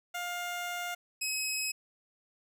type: tone pair in turn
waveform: 15% pulse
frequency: 706 / 2554 Hz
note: F5 / D#7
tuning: +19 / +45 cents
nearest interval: octave + minor seventh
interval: 2226 cents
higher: second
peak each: -28 / -24 dBFS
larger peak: second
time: 0.14-0.95 / 1.21-1.72 s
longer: first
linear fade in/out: 10 ms
effects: none